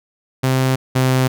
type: tone pair in turn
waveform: sawtooth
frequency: 130.81 / 129.68 Hz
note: C3 / C3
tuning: 0 / -15 cents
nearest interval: unison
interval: 15 cents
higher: first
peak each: -10 / -9 dBFS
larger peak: second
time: 0.43-0.76 / 0.95-1.28 s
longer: neither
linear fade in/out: 10 ms
effects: none